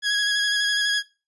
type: tone with vibrato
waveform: 20% pulse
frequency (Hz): 1661.2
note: G#6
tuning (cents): 0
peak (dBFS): -15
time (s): 0.02-1.03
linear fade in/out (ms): 50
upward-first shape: square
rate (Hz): 12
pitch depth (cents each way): 14
effects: noise-tail reverb RT60 0.3 s tail -20 dB re dry + resampled to 24000 Hz